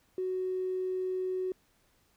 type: tone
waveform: triangle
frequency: 371.2 Hz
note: F#4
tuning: 6 cents sharp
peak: -26 dBFS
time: 0.18-1.52 s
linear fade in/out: 2 ms
effects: tanh soft clip ceiling -28 dBFS + pink hiss -69 dBFS RMS until 2.16 s